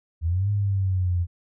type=linear two-way sweep; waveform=sine; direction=up then down; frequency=77.78 to 103.4 to 85.9 Hz; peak=-20 dBFS; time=0.21-1.27 s; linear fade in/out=50 ms; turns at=0.5 s; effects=none